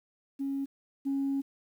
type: tone pair in turn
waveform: sine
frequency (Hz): 274.9 / 274.9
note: C#4 / C#4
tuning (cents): -14 / -14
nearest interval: unison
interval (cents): 0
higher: neither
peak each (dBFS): -29 / -26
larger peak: second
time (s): 0.39-0.66 / 1.05-1.42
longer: second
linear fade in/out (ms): 20
effects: tanh soft clip ceiling -24 dBFS + 10-bit